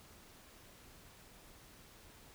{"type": "silence", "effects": ["pink hiss -59 dBFS RMS until 2.34 s"]}